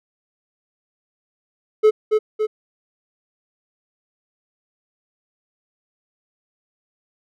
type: tone with echo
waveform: triangle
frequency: 430.4 Hz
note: A4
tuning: 38 cents flat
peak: -7 dBFS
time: 1.83-1.91 s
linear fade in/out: 20 ms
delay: 280 ms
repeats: 2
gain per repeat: -4 dB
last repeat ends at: 2.47 s
effects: none